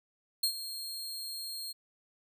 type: tone with ADSR envelope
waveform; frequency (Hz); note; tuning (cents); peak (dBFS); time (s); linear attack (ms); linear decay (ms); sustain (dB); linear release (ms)
sawtooth; 4234; C8; +20; -22; 0.43-1.73; 6; 84; -13; 19
effects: none